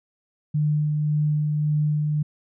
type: tone with tremolo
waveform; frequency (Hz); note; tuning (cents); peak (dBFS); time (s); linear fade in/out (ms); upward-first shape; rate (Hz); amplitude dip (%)
sine; 150.4; D3; +42; -18; 0.54-2.23; 10; sine; 1.8; 25
effects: none